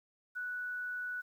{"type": "tone with quantisation", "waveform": "sine", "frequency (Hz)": 1478, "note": "F#6", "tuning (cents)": -2, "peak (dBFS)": -36, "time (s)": [0.35, 1.22], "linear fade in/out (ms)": 20, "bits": 11, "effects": []}